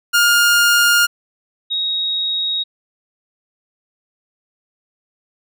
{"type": "tone pair in turn", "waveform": ["sawtooth", "sine"], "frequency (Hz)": [1414, 3777], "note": ["F6", "A#7"], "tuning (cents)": [21, 22], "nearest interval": "octave + perfect fourth", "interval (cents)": 1701, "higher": "second", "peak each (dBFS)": [-7, -17], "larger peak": "first", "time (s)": [[0.13, 1.07], [1.7, 2.64]], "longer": "neither", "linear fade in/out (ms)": 20, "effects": []}